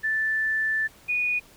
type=tone pair in turn; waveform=sine; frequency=1760 / 2464 Hz; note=A6 / D#7; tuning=0 / -17 cents; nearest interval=tritone; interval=583 cents; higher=second; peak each=-22 dBFS; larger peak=neither; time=0.03-0.88 / 1.08-1.4 s; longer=first; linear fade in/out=20 ms; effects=pink hiss -53 dBFS RMS until 1.56 s